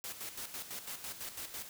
white noise with tremolo, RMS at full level -42 dBFS, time 0.04-1.69 s, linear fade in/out 0 ms, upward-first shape square, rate 6 Hz, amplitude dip 60%, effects none

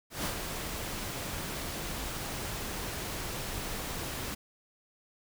pink noise with ADSR envelope, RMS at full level -32 dBFS, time 0.1-4.35 s, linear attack 150 ms, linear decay 88 ms, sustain -5 dB, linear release 10 ms, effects none

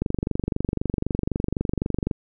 click train, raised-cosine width 3 ms, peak -10 dBFS, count 51, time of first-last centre 0.02-2.112 s, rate 23.9 Hz, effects none

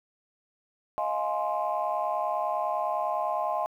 sine chord, F minor seventh, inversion third, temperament just, 628.6 / 698.5 / 838.1 / 1047.7 Hz, Eb5 / F5 / Ab5 / C6, +18 / 0 / +16 / +2 cents, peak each -31 dBFS, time 0.98-3.66 s, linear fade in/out 0 ms, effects tanh soft clip ceiling -17 dBFS + 10-bit

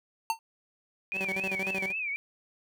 square tone with exponential decay, 904 Hz, A5, 47 cents sharp, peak -22 dBFS, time 0.3-0.39 s, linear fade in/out 1 ms, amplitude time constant 19 ms
sine tone with vibrato, 2423 Hz, D#7, 47 cents flat, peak -30 dBFS, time 1.12-2.16 s, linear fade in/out 0 ms, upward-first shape triangle, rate 3.8 Hz, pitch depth 170 cents each way
15% pulse tone with tremolo, 191.4 Hz, G3, 41 cents flat, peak -26 dBFS, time 1.13-1.93 s, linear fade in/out 50 ms, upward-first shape square, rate 13 Hz, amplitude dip 75%
effects none

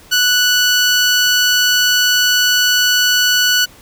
15% pulse tone, 1480 Hz, F#6, in tune, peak -4 dBFS, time 0.11-3.66 s, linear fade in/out 20 ms, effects pink hiss -43 dBFS RMS until 3.81 s

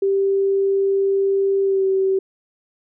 sine tone with pitch glide, 392 to 383.7 Hz, G4 to G4, 0 to -37 cents, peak -15 dBFS, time 0.02-2.19 s, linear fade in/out 5 ms, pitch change -37 cents, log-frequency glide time 1.63-1.85 s, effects none

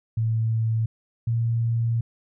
sine tone pair in turn, 112.3 / 115.72 Hz, A2 / A#2, +36 / -12 cents, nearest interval minor second, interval 52 cents, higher second, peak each -20 / -20 dBFS, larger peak neither, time 0.17-0.86 / 1.27-2.01 s, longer second, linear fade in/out 5 ms, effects none

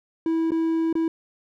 triangle tone with dropouts, 326.3 Hz, E4, 18 cents flat, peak -18 dBFS, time 0.26-1.08 s, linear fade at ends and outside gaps 2 ms, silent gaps 0.507-0.518 / 0.928-0.953 s, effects none

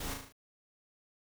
pink noise with echo, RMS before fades -40 dBFS, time 0-0.14 s, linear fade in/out 5 ms, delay 37 ms, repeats 5, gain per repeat -4 dB, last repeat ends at 0.325 s, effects none

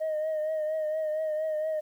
sine tone with vibrato, 622 Hz, D#5, 1 cent flat, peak -25 dBFS, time 0-1.81 s, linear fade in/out 20 ms, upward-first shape triangle, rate 4.3 Hz, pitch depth 43 cents each way, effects tanh soft clip ceiling -25 dBFS + 10-bit

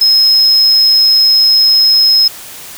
triangle tone, 5140 Hz, E8, 45 cents flat, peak -3 dBFS, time 0.01-2.28 s, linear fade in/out 5 ms, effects tanh soft clip ceiling 0 dBFS + white hiss -30 dBFS RMS until 2.77 s

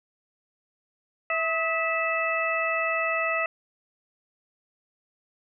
harmonic tone with a mistuned harmonic, 656 Hz, E5, 9 cents flat, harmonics 1 / 2 / 3 / 4, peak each -29 / -29 / -29 / -29 dBFS, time 1.3-3.46 s, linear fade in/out 2 ms, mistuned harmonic 2, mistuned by -45 cents, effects none

